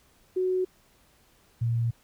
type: tone pair in turn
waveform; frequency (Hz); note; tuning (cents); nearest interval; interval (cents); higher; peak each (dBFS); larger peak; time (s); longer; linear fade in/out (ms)
sine; 370 / 116.54; F#4 / A#2; 0 / 0; octave + minor sixth; 2000; first; -23; neither; 0.36-0.65 / 1.61-1.91; second; 10
effects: pink hiss -62 dBFS RMS until 2.03 s